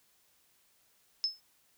sine tone with exponential decay, 5230 Hz, E8, 15 cents flat, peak -24 dBFS, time 1.24-1.4 s, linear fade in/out 0 ms, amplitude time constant 34 ms, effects white hiss -69 dBFS RMS until 1.77 s

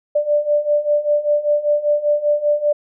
sine beating tone pair, 587.3 / 592.4 Hz, D5 / D5, 0 / +15 cents, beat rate 5.1 Hz, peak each -19 / -16 dBFS, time 0.15-2.73 s, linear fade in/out 10 ms, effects none

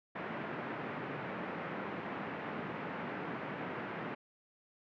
pink band-pass noise, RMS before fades -41 dBFS, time 0.15-4.15 s, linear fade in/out 10 ms, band 150 to 2200 Hz, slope 24 dB/octave, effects none

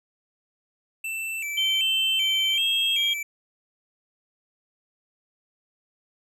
square tone with vibrato, 2487 Hz, D#7, 1 cent flat, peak -29 dBFS, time 1.04-3.23 s, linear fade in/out 5 ms, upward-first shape square, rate 1.3 Hz, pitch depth 120 cents each way
sine tone with pitch glide, 3100 to 3245 Hz, G7 to G#7, -20 to -41 cents, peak -21 dBFS, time 1.57-3.14 s, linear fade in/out 10 ms, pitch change +79 cents, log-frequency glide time 2.51-2.63 s
effects none

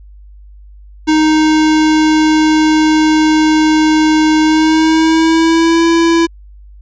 square tone with pitch glide, 311.1 to 333.4 Hz, D#4 to E4, 0 to +20 cents, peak -8 dBFS, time 1.07-6.27 s, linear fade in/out 20 ms, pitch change +120 cents, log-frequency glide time 4.42-5.85 s, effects added 50 Hz sine -34 dBFS peak until 6.81 s + resampled to 16000 Hz

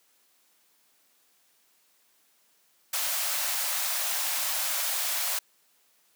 white high-pass noise, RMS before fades -29 dBFS, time 2.93-5.39 s, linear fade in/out 5 ms, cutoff 550 Hz, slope 96 dB/octave, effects white hiss -66 dBFS RMS until 6.15 s + high-pass 200 Hz 12 dB/octave

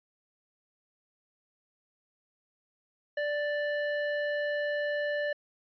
square tone with band-pass filter, 587.3 Hz, D5, in tune, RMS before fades -31 dBFS, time 3.17-5.33 s, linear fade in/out 5 ms, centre 1200 Hz, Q 4.2, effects resampled to 11025 Hz

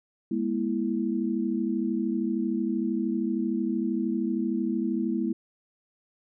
sine chord, E major, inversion first, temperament equal with one note detuned, 207.7 / 240.7 / 329.6 Hz, G#3 / B3 / E4, 0 / -44 / 0 cents, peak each -29 dBFS, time 0.31-5.33 s, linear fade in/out 5 ms, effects none

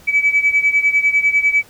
sine beating tone pair, 2289 / 2299 Hz, D7 / D7, -45 / -37 cents, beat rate 10 Hz, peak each -13 / -16 dBFS, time 0.07-1.63 s, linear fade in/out 20 ms, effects tanh soft clip ceiling -5 dBFS + pink hiss -46 dBFS RMS until 1.69 s

